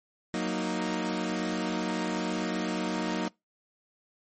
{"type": "chord", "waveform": "sawtooth", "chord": "D# minor", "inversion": "first", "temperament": "equal", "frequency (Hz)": [185, 233.1, 311.1], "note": ["F#3", "A#3", "D#4"], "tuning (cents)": [0, 0, 0], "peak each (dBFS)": -29, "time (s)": [0.34, 3.28], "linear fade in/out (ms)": 0, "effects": ["noise-tail reverb RT60 0.2 s tail -25 dB re dry", "MP3 32 kbps"]}